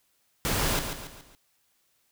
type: noise with echo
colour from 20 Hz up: pink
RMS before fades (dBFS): -27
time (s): 0.45-0.79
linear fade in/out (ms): 0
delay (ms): 140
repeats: 4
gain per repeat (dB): -7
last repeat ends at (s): 1.35
effects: white hiss -70 dBFS RMS until 2.11 s